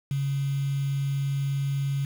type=tone with quantisation; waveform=sine; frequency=138.59 Hz; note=C#3; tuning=in tune; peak=-24 dBFS; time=0.11-2.05 s; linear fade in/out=2 ms; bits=7; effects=none